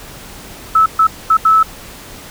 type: tone bursts at uneven times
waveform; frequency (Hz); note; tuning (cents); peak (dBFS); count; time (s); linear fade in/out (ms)
sine; 1305; E6; -18; -6; 4; 0.75-0.86 / 0.99-1.07 / 1.3-1.37 / 1.45-1.63; 5
effects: pink hiss -34 dBFS RMS until 2.3 s